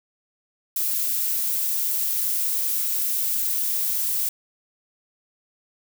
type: noise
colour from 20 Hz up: violet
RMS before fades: -24 dBFS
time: 0.76-4.29 s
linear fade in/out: 2 ms
effects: none